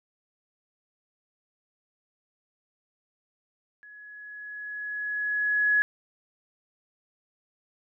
sine tone with level ramp, 1686 Hz, G#6, 26 cents sharp, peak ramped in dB -46 to -18 dBFS, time 3.83-5.82 s, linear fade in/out 0 ms, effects none

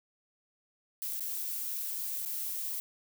violet noise with dropouts, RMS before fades -36 dBFS, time 1.02-2.8 s, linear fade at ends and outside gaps 0 ms, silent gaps 1.196-1.206 / 2.251-2.259 s, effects none

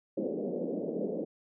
white band-pass noise, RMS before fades -34 dBFS, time 0.17-1.25 s, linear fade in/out 10 ms, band 180 to 550 Hz, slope 48 dB/octave, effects none

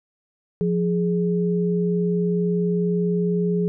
sine tone pair together, 175.6 / 417.6 Hz, F3 / G#4, +10 / +10 cents, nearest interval octave + minor third, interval 1500 cents, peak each -20 / -23 dBFS, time 0.61-3.68 s, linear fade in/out 0 ms, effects none

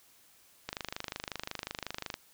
click train, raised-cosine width 0.2 ms, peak -18 dBFS, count 38, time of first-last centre 0.69-2.141 s, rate 25.5 Hz, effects white hiss -62 dBFS RMS until 2.33 s

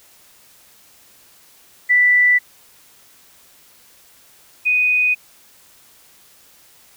sine tone pair in turn, 1975.5 / 2489 Hz, B6 / D#7, 0 / 0 cents, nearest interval major third, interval 400 cents, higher second, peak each -10 / -13 dBFS, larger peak first, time 1.89-2.39 / 4.65-5.15 s, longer neither, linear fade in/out 20 ms, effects white hiss -50 dBFS RMS until 6.96 s

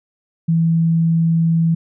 sine tone, 164.81 Hz, E3, in tune, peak -12 dBFS, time 0.48-1.75 s, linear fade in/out 10 ms, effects none

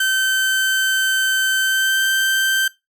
30% pulse tone with pitch glide, 1543 to 1558.2 Hz, G6 to G6, -28 to -11 cents, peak -13 dBFS, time 0-2.68 s, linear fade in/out 5 ms, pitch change +17 cents, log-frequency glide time 1.63-2.04 s, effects noise-tail reverb RT60 0.2 s tail -20 dB re dry

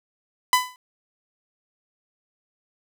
sawtooth tone with exponential decay, 1002 Hz, B5, 25 cents sharp, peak -8 dBFS, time 0.53-0.76 s, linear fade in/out 1 ms, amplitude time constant 50 ms, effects none

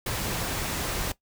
pink noise, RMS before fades -30 dBFS, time 0.06-1.12 s, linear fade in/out 5 ms, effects noise-tail reverb RT60 0.1 s tail -17 dB re dry

